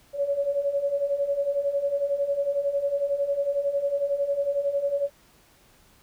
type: beating tone pair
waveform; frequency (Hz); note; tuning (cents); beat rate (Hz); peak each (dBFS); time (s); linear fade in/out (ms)
sine; 556 / 567; C#5 / C#5; +5 / +39; 11; -29 / -24; 0.13-5.1; 50
effects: pink hiss -58 dBFS RMS until 6.02 s